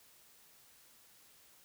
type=silence; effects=white hiss -63 dBFS RMS until 1.64 s